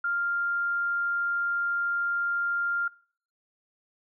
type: tone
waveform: sine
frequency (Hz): 1396.9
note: F6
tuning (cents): 0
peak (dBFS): -25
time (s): 0.04-2.88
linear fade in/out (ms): 5
effects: noise-tail reverb RT60 0.5 s tail -22 dB re dry